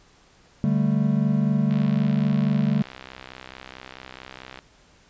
triangle chord, D suspended fourth, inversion none, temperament equal, 146.83 / 196 / 220 Hz, D3 / G3 / A3, 0 / 0 / 0 cents, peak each -21 dBFS, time 0.64-2.82 s, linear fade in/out 0 ms
click train, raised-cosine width 0.3 ms, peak -22 dBFS, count 187, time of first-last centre 1.71-4.589 s, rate 64.6 Hz
effects pink hiss -56 dBFS RMS until 5.09 s + resampled to 16000 Hz

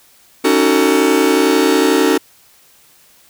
45% pulse chord, D# half-diminished seventh, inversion third, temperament just, 280 / 311.1 / 373.4 / 448 Hz, C#4 / D#4 / F#4 / A4, +18 / 0 / +16 / +31 cents, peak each -16 dBFS, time 0.44-2.18 s, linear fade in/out 10 ms, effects white hiss -49 dBFS RMS until 3.29 s

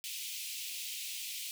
pink high-pass noise, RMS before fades -41 dBFS, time 0.04-1.51 s, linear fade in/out 0 ms, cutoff 2400 Hz, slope 48 dB/octave, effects none

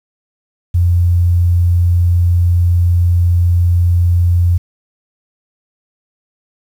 sine tone, 87.31 Hz, F2, in tune, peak -8 dBFS, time 0.74-4.58 s, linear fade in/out 10 ms, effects 7-bit

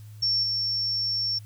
sine tone with level steps, 5450 Hz, F8, 43 cents flat, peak -21 / -24 dBFS, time 0.22-1.39 s, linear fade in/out 10 ms, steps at 0.43 s, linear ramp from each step 5 ms, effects added 106 Hz sine -41 dBFS peak until 1.45 s + white hiss -59 dBFS RMS until 1.45 s

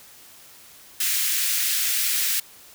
white high-pass noise, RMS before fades -23 dBFS, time 1-2.4 s, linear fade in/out 5 ms, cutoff 1700 Hz, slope 24 dB/octave, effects white hiss -48 dBFS RMS until 2.74 s

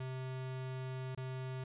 square tone with dropouts, 130 Hz, C3, 11 cents flat, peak -40 dBFS, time 0-1.64 s, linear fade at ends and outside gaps 5 ms, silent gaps 1.15-1.174 s, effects resampled to 8000 Hz

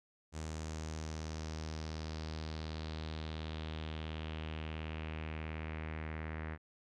sawtooth tone with low-pass filter sweep, 78.6 Hz, D#2, 18 cents sharp, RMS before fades -42 dBFS, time 0.32-6.58 s, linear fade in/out 50 ms, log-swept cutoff 7400 to 1900 Hz, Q 3, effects none

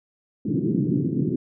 pink band-pass noise, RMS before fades -23 dBFS, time 0.45-1.36 s, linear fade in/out 5 ms, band 130 to 370 Hz, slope 48 dB/octave, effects none

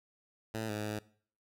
10% pulse tone with pitch steps, 110.9 / 105.7 / 106.4 Hz, A2 / G#2 / G#2, +14 / +31 / +42 cents, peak -27 dBFS, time 0.54-0.99 s, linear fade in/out 5 ms, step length 150 ms, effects noise-tail reverb RT60 0.5 s tail -20 dB re dry

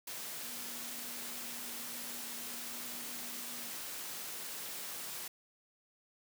sine tone in noise, 240 Hz, B3, 49 cents flat, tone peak -54 dBFS, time 0.43-3.7 s, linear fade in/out 5 ms, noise white, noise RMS -43 dBFS, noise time 0.07-5.28 s, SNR -14 dB, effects high-pass 150 Hz 12 dB/octave

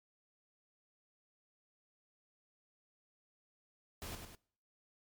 pink noise with echo, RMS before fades -45 dBFS, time 4.02-4.15 s, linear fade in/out 0 ms, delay 100 ms, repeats 2, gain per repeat -5 dB, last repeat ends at 4.35 s, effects noise-tail reverb RT60 0.6 s tail -24 dB re dry + MP3 96 kbps

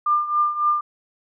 sine tone with tremolo, 1198 Hz, D6, 34 cents sharp, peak -14 dBFS, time 0.06-0.81 s, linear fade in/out 5 ms, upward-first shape triangle, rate 3.6 Hz, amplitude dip 80%, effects none

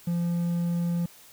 triangle tone, 172 Hz, F3, 26 cents flat, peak -22 dBFS, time 0.07-1.06 s, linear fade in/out 5 ms, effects white hiss -52 dBFS RMS until 1.32 s

